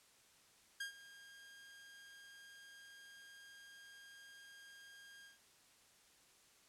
sawtooth tone with ADSR envelope, 1616 Hz, G#6, 48 cents flat, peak -36 dBFS, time 0.8-5.39 s, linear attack 7 ms, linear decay 110 ms, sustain -17 dB, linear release 140 ms, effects white hiss -68 dBFS RMS until 6.68 s + low-pass 10000 Hz 12 dB/octave

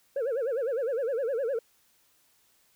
sine tone with vibrato, 502 Hz, B4, 28 cents sharp, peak -24 dBFS, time 0.16-1.59 s, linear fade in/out 5 ms, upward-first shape sine, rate 9.8 Hz, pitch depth 220 cents each way, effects tanh soft clip ceiling -25 dBFS + white hiss -66 dBFS RMS until 2.75 s

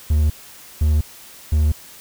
triangle tone bursts, 76.1 Hz, D#2, 38 cents flat, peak -11 dBFS, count 3, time 0.1-1.72 s, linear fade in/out 5 ms, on 200 ms, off 510 ms, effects white hiss -42 dBFS RMS until 2 s

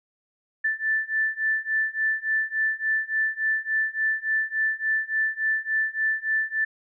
sine beating tone pair, 1760 / 1763.5 Hz, A6 / A6, 0 / +3 cents, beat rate 3.5 Hz, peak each -26 / -25 dBFS, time 0.64-6.65 s, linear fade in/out 10 ms, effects none

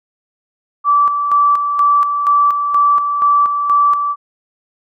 sine tone with tremolo, 1159 Hz, D6, 23 cents flat, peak -8 dBFS, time 0.84-4.16 s, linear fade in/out 50 ms, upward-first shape square, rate 2.1 Hz, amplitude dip 50%, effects none

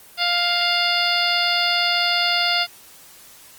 harmonic tone with a mistuned harmonic, 701 Hz, F5, 6 cents sharp, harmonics 1 / 2 / 3 / 4 / 5 / 6 / 7, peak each -25 / -25 / -25 / -25 / -25 / -25 / -25 dBFS, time 0.17-2.67 s, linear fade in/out 50 ms, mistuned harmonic 6, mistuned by +68 cents, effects white hiss -46 dBFS RMS until 3.58 s + Opus 24 kbps

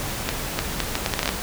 accelerating click train, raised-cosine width 0.2 ms, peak -4 dBFS, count 11, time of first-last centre 0.29-1.291 s, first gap 300 ms, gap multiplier 0.71, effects pink hiss -29 dBFS RMS until 1.42 s

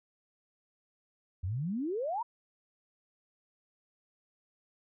sine exponential sweep, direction up, 82.9 to 987.8 Hz, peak -31 dBFS, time 1.43-2.23 s, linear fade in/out 10 ms, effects none

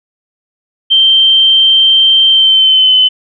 sine tone with pitch glide, 3135 to 3037 Hz, G7 to F#7, -1 to +44 cents, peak -4 dBFS, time 0.9-3.09 s, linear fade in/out 20 ms, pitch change -55 cents, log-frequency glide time 2.29-2.95 s, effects none

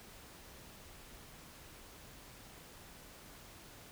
silence, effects pink hiss -55 dBFS RMS until 3.91 s

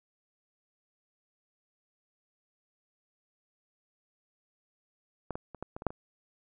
clicks, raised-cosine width 1 ms, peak -20 / -22 / -29 / -23 / -25 / -27 / -12 / -28 dBFS, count 8, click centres 5.307 / 5.355 / 5.547 / 5.626 / 5.765 / 5.821 / 5.867 / 5.905 s, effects none

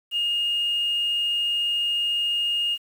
sine tone, 2843 Hz, F7, 30 cents sharp, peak -20 dBFS, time 0.11-2.78 s, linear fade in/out 50 ms, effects tanh soft clip ceiling -18 dBFS + 8-bit

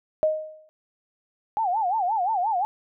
sine tone with exponential decay, 622.3 Hz, D#5, in tune, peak -15 dBFS, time 0.23-0.69 s, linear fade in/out 0 ms, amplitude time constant 99 ms
sine tone with vibrato, 799 Hz, G5, 33 cents sharp, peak -21 dBFS, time 1.57-2.65 s, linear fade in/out 0 ms, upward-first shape sine, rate 5.7 Hz, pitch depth 220 cents each way
effects none

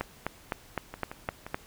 two click trains, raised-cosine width 0.5 ms, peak -23 / -14 dBFS, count 4 / 7, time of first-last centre 0.94-1.465 / 0.01-1.545 s, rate 5.71 / 3.91 Hz, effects pink hiss -54 dBFS RMS until 1.66 s

